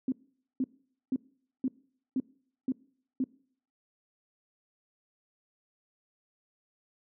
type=tone bursts; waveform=sine; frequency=260 Hz; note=C4; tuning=11 cents flat; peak=-25 dBFS; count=7; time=0.08-3.24 s; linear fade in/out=2 ms; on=40 ms; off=480 ms; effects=noise-tail reverb RT60 0.6 s tail -23 dB re dry + high-pass 150 Hz 12 dB/octave